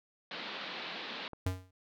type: band-pass noise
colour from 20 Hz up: white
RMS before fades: -42 dBFS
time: 0.31-1.28 s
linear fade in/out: 2 ms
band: 160 to 4200 Hz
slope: 48 dB/octave
type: click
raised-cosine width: 1 ms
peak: -30 dBFS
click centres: 1.333 s
type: tone with exponential decay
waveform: square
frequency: 92.5 Hz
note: F#2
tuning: in tune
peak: -28 dBFS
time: 1.46-1.71 s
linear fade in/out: 5 ms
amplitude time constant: 54 ms
effects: none